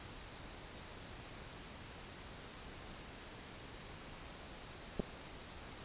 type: clicks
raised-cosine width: 2 ms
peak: -23 dBFS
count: 2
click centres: 4.996 / 5.001 s
effects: pink hiss -51 dBFS RMS until 5.84 s + resampled to 8000 Hz